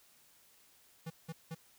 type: tone bursts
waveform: square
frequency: 162.9 Hz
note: E3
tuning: 20 cents flat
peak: -40 dBFS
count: 3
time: 1.06-1.549 s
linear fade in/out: 10 ms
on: 43 ms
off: 180 ms
effects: white hiss -65 dBFS RMS until 1.78 s